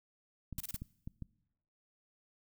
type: clicks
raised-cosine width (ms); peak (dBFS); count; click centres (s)
5; -30; 6; 0.527 / 0.586 / 0.744 / 0.82 / 1.075 / 1.223
type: noise bursts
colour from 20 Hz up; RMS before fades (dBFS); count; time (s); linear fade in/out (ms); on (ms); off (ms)
blue; -41; 4; 0.58-0.763; 2; 24; 29
effects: noise-tail reverb RT60 0.9 s tail -23 dB re dry